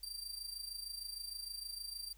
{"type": "tone with amplitude modulation", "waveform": "sawtooth", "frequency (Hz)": 4699, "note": "D8", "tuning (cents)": 0, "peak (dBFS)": -37, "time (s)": [0.03, 2.13], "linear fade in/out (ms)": 2, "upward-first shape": "sine", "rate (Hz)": 26.5, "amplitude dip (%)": 70, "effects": ["added 48 Hz sine -60 dBFS peak until 2.17 s", "white hiss -69 dBFS RMS until 2.17 s"]}